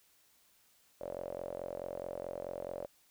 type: tone with band-pass filter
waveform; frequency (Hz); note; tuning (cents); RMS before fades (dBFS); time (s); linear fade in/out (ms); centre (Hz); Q
sawtooth; 44.65; F1; +39; -42; 1-2.87; 20; 570; 8.4
effects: white hiss -68 dBFS RMS until 3.1 s